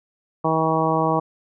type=harmonic tone; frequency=160 Hz; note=D#3; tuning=49 cents sharp; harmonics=1 / 2 / 3 / 4 / 5 / 6 / 7; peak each=-25 / -25 / -25 / -25 / -25 / -25 / -25 dBFS; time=0.44-1.2 s; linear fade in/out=10 ms; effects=none